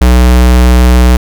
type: tone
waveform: square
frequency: 61.74 Hz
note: B1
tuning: in tune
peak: -3 dBFS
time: 0.01-1.17 s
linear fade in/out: 5 ms
effects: none